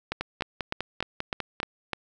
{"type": "two click trains", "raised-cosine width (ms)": 0.3, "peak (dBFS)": [-12, -13], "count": [7, 8], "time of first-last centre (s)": [[0.12, 1.933], [0.21, 1.602]], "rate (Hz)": [3.31, 5.03], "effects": []}